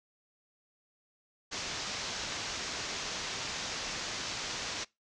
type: low-pass noise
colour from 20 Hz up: white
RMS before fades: -38 dBFS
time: 1.51-4.85 s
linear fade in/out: 20 ms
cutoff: 6600 Hz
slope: 48 dB/octave
effects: noise-tail reverb RT60 0.2 s tail -22 dB re dry